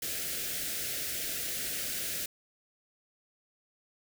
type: band-stop noise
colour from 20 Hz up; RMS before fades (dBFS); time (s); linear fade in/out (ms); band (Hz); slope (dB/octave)
white; -35; 0.02-2.26; 5; 680 to 1400; 48
effects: none